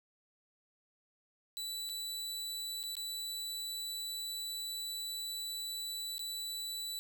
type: tone with dropouts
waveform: sawtooth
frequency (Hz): 3961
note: B7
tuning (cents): +4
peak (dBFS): -35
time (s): 1.57-6.99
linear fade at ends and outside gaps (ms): 0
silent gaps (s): 1.891-1.896 / 2.83-2.837 / 2.953-2.968 / 6.181-6.193
effects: none